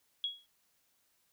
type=tone with exponential decay; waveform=sine; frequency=3326 Hz; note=G#7; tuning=2 cents sharp; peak=-29 dBFS; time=0.24-0.46 s; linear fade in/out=1 ms; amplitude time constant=47 ms; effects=white hiss -74 dBFS RMS until 1.32 s